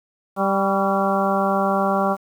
harmonic tone with a mistuned harmonic, 196 Hz, G3, in tune, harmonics 1 / 2 / 3 / 4 / 5 / 6 / 7, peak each -23 / -27 / -23 / -23 / -29 / -25 / -28 dBFS, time 0.36-2.17 s, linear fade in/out 50 ms, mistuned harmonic 6, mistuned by -49 cents, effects 8-bit

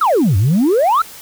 sine exponential two-way sweep, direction down then up, 1396.9 to 89.3 to 1396.9 Hz, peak -8 dBFS, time 0.01-1.02 s, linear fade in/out 5 ms, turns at 0.37 s, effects tanh soft clip ceiling -8 dBFS + white hiss -36 dBFS RMS until 1.21 s

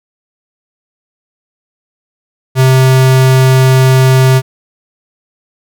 square tone, 130.81 Hz, C3, in tune, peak -5 dBFS, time 2.55-4.42 s, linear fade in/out 50 ms, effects none

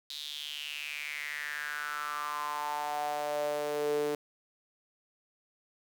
sawtooth tone with high-pass filter sweep, 147.9 Hz, D3, 13 cents sharp, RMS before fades -35 dBFS, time 0.1-4.15 s, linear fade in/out 2 ms, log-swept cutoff 3900 to 390 Hz, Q 6.3, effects 9-bit

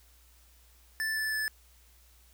square tone with pitch steps, 1760 / 1748.9 / 1737.8 Hz, A6 / A6 / A6, 0 / -11 / -22 cents, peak -30 dBFS, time 1-1.48 s, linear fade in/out 0 ms, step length 160 ms, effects added 60 Hz sine -59 dBFS peak until 2.33 s + white hiss -63 dBFS RMS until 2.33 s

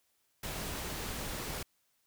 pink noise, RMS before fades -39 dBFS, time 0.43-1.63 s, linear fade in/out 5 ms, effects white hiss -75 dBFS RMS until 2.06 s

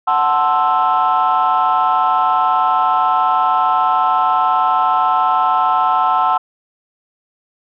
sine chord, F# half-diminished seventh, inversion none, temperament equal, 740 / 880 / 1046.5 / 1318.5 Hz, F#5 / A5 / C6 / E6, 0 / 0 / 0 / 0 cents, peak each -16 dBFS, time 0.07-6.38 s, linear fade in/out 10 ms, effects tanh soft clip ceiling -6 dBFS

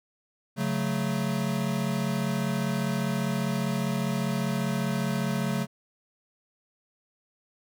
square chord, F# minor, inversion second, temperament equal with one note detuned, 139.96 / 185 / 220 Hz, C#3 / F#3 / A3, +17 / 0 / 0 cents, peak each -31 dBFS, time 0.56-5.67 s, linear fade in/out 50 ms, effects none

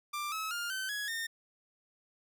sawtooth tone with pitch steps, 1184 / 1291.2 / 1408 / 1535.5 / 1674.4 / 1826 Hz, D6 / E6 / F6 / G6 / G#6 / A#6, +14 / -36 / +14 / -36 / +14 / -36 cents, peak -31 dBFS, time 0.13-1.27 s, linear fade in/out 10 ms, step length 190 ms, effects none

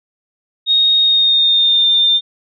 sine tone with pitch glide, 3729 to 3604 Hz, A#7 to A7, 0 to +41 cents, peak -9 dBFS, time 0.66-2.21 s, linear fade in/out 50 ms, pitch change -59 cents, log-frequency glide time 1.01-1.89 s, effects none

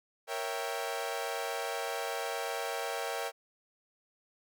sawtooth chord, A# diminished seventh, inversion none, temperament equal, 466.2 / 554.4 / 659.3 / 784 Hz, A#4 / C#5 / E5 / G5, 0 / 0 / 0 / 0 cents, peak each -35 / -36 / -36 / -35 dBFS, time 0.27-3.32 s, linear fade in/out 50 ms, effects none

